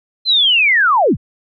sine linear sweep, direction down, 4156 to 46.25 Hz, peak -9 dBFS, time 0.25-1.17 s, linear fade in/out 50 ms, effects none

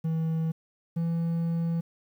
triangle tone pair in turn, 161.6 / 167.01 Hz, E3 / E3, -34 / +23 cents, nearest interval minor second, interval 57 cents, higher second, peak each -23 dBFS, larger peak neither, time 0.04-0.52 / 0.96-1.81 s, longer second, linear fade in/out 10 ms, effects 10-bit

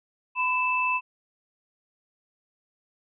sine tone pair together, 1004.4 / 2637 Hz, B5 / E7, +29 / 0 cents, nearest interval octave + perfect fourth, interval 1671 cents, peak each -25 dBFS, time 0.35-1.01 s, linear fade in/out 50 ms, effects none

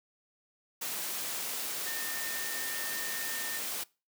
sine tone in noise, 1818 Hz, A#6, 44 cents flat, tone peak -39 dBFS, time 1.86-3.59 s, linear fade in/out 10 ms, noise white, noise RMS -36 dBFS, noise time 0.81-3.84 s, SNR -6 dB, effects noise-tail reverb RT60 0.3 s tail -23 dB re dry + high-pass 200 Hz 12 dB/octave

